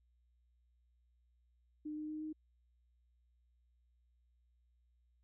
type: tone with pitch steps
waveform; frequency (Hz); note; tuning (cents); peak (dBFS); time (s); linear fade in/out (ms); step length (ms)
sine; 303 / 305.5 / 307.9 / 310.4; D#4 / D#4 / D#4 / D#4; -46 / -32 / -18 / -4; -40; 1.85-2.33; 10; 120
effects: added 60 Hz sine -70 dBFS peak until 5.23 s